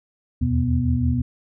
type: tone cluster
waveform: sine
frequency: 77.6 / 83.6 / 123.6 / 245.8 Hz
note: D#2 / E2 / B2 / B3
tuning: -4 / +25 / +2 / -8 cents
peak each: -24 / -24 / -22 / -23 dBFS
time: 0.41-1.22 s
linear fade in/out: 10 ms
effects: none